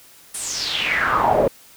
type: noise with band-pass filter sweep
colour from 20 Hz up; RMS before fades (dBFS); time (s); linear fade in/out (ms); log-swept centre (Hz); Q
brown; -20; 0.34-1.48; 5; 10000 to 490; 5.8
effects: white hiss -48 dBFS RMS until 1.76 s